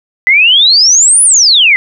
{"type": "exponential two-way sweep", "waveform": "sine", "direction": "up then down", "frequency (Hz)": [1982, 10150, 1982], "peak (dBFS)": -3, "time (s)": [0.27, 1.76], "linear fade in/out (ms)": 0, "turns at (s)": 1.23, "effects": []}